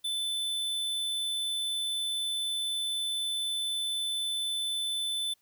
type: tone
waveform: square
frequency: 3516 Hz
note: A7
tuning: 2 cents flat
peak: -30 dBFS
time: 0.04-5.34 s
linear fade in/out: 10 ms
effects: white hiss -71 dBFS RMS until 5.41 s